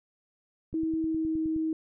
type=click train; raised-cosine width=5 ms; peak=-31 dBFS; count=9; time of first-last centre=0.73-1.562 s; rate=9.61 Hz
type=tone with pitch glide; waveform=sine; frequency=321.2 to 318.1 Hz; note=E4 to D#4; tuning=-45 to +38 cents; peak=-26 dBFS; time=0.74-1.73 s; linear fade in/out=2 ms; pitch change=-17 cents; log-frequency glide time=1-1.4 s
effects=none